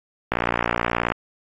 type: click train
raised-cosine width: 0.5 ms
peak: -5 dBFS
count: 48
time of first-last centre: 0.32-1.119 s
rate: 58.8 Hz
effects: AAC 32 kbps